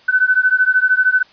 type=beating tone pair; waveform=sine; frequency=1503 / 1516 Hz; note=F#6 / F#6; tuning=+27 / +42 cents; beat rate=13 Hz; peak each=-14 dBFS; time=0.08-1.23 s; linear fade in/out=10 ms; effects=white hiss -48 dBFS RMS until 1.32 s + resampled to 11025 Hz